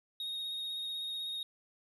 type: tone with vibrato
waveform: triangle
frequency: 3735 Hz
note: A#7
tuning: 3 cents sharp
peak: -35 dBFS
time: 0.2-1.43 s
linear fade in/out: 2 ms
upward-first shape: sine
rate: 16 Hz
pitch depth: 19 cents each way
effects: none